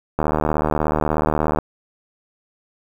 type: click train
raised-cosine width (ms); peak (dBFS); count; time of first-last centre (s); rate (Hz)
1; -5; 108; 0.19-1.587; 76.6
effects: 7-bit